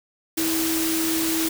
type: tone in noise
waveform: sine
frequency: 324.2 Hz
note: E4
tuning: 29 cents flat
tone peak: -23 dBFS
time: 0.37-1.49 s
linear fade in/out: 10 ms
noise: white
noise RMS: -26 dBFS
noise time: 0.37-1.49 s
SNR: 0 dB
effects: none